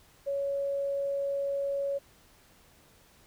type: tone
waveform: sine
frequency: 558 Hz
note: C#5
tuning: 11 cents sharp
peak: -28 dBFS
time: 0.26-1.99 s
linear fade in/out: 20 ms
effects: pink hiss -60 dBFS RMS until 3.26 s